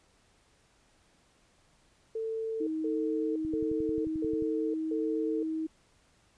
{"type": "tone bursts", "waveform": "sine", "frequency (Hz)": 445.9, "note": "A4", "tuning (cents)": 23, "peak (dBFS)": -31, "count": 5, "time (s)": [2.15, 5.43], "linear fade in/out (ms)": 5, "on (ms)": 520, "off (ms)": 170}
{"type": "tone with pitch glide", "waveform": "sine", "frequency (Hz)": [315.7, 317.9], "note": ["D#4", "D#4"], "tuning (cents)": [25, 37], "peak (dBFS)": -30, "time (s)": [2.6, 5.67], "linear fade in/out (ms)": 10, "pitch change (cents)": 12, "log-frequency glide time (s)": [3.5, 5.34]}
{"type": "click train", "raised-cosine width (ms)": 5, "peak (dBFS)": -31, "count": 12, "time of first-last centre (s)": [3.45, 4.423], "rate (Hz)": 11.3}
{"effects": ["pink hiss -66 dBFS RMS until 6.37 s", "resampled to 22050 Hz"]}